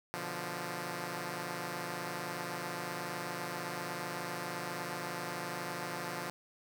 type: chord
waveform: 5% pulse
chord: B diminished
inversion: none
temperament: equal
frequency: 123.47 / 146.83 / 174.61 Hz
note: B2 / D3 / F3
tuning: 0 / 0 / 0 cents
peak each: -34 / -32 / -28 dBFS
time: 0.14-6.3 s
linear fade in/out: 0 ms
effects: none